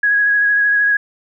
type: tone with vibrato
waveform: sine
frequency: 1661.2 Hz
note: G#6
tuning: in tune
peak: -11 dBFS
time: 0.03-0.97 s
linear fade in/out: 5 ms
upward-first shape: sine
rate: 13 Hz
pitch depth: 18 cents each way
effects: none